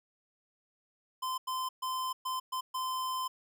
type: tone bursts at uneven times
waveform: square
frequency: 1031 Hz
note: C6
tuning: 26 cents flat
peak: -33 dBFS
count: 6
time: 1.22-1.38 / 1.47-1.69 / 1.82-2.13 / 2.25-2.4 / 2.52-2.61 / 2.74-3.28 s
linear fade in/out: 10 ms
effects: none